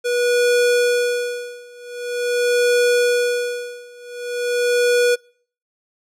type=tone with tremolo; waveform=square; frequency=486 Hz; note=B4; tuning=28 cents flat; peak=-14 dBFS; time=0.04-5.16 s; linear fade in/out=20 ms; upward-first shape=sine; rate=0.45 Hz; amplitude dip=95%; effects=noise-tail reverb RT60 0.5 s tail -25 dB re dry + low-pass 12000 Hz 12 dB/octave